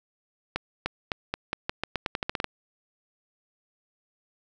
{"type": "accelerating click train", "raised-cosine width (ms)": 0.3, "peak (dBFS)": -11, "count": 15, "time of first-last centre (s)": [0.56, 2.443], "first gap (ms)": 300, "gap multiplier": 0.86, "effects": []}